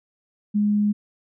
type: tone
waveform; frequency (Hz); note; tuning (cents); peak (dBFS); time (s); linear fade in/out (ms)
sine; 207.7; G#3; 0; -17; 0.54-0.93; 20
effects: none